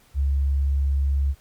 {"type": "tone", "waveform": "sine", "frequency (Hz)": 69.3, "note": "C#2", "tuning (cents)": 0, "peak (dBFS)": -18, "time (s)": [0.14, 1.35], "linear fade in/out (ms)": 50, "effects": ["pink hiss -57 dBFS RMS until 1.4 s", "MP3 96 kbps"]}